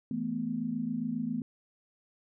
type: chord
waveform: sine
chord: E suspended fourth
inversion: none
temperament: just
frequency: 164.81 / 219.8 / 247.2 Hz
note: E3 / A3 / B3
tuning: 0 / -2 / +2 cents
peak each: -39 / -34 / -33 dBFS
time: 0.11-1.42 s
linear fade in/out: 2 ms
effects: none